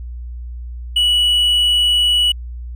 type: tone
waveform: triangle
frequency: 2940 Hz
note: F#7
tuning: 12 cents flat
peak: -10 dBFS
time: 0.96-2.32 s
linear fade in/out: 5 ms
effects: added 60 Hz sine -26 dBFS peak until 2.75 s